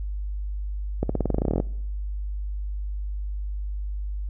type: accelerating click train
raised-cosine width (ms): 2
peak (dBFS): -10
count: 16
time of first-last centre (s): 1.03-1.601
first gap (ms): 64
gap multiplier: 0.92
effects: noise-tail reverb RT60 0.9 s tail -24 dB re dry + added 50 Hz sine -27 dBFS peak until 4.29 s